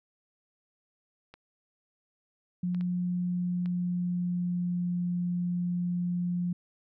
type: clicks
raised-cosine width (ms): 0.3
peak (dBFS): -32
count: 4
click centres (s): 1.34 / 2.747 / 2.81 / 3.659
type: tone with pitch glide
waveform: sine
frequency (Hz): 178.5 to 176.45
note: F3 to F3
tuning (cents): +38 to +18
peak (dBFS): -27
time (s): 2.63-6.53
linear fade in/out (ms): 5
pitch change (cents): -20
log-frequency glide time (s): 2.88-5.02
effects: none